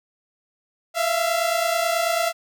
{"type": "tone pair together", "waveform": "sawtooth", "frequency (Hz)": [659.3, 688.5], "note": ["E5", "F5"], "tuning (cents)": [0, -25], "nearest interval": "minor second", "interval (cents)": 75, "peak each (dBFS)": -19, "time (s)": [0.94, 2.33], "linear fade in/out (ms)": 50, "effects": []}